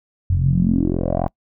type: tone with low-pass filter sweep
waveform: 10% pulse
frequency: 43.65 Hz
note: F1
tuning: in tune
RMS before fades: -18 dBFS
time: 0.3-1.28 s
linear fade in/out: 0 ms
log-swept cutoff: 91 to 860 Hz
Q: 5.6
effects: noise-tail reverb RT60 0.1 s tail -26 dB re dry